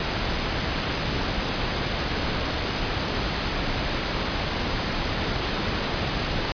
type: noise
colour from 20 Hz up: pink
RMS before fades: -26 dBFS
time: 0-6.52 s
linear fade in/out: 2 ms
effects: resampled to 11025 Hz